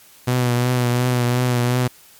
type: tone with vibrato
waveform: sawtooth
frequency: 123.47 Hz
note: B2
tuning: in tune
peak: -12 dBFS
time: 0.27-1.88 s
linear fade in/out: 10 ms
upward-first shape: triangle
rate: 2.8 Hz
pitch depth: 40 cents each way
effects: white hiss -48 dBFS RMS until 2.19 s + MP3 96 kbps